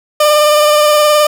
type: tone with vibrato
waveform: 30% pulse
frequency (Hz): 599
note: D5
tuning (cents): +34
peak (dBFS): -4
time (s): 0.2-1.27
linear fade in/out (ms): 5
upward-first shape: sine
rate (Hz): 19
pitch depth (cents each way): 20
effects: none